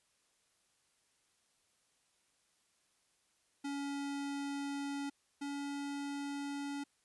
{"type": "tone pair in turn", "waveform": "square", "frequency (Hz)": [281.6, 283.2], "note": ["C#4", "C#4"], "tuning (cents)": [27, 37], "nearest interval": "unison", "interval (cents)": 10, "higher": "second", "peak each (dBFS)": [-38, -39], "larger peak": "first", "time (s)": [[3.64, 5.1], [5.41, 6.84]], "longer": "first", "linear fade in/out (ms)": 10, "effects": ["white hiss -75 dBFS RMS until 7.04 s", "resampled to 24000 Hz"]}